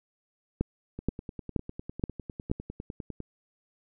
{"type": "two click trains", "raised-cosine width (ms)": 3, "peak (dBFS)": [-13, -24], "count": [5, 23], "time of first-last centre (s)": [[0.61, 2.515], [0.99, 3.203]], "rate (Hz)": [2.1, 9.94], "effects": []}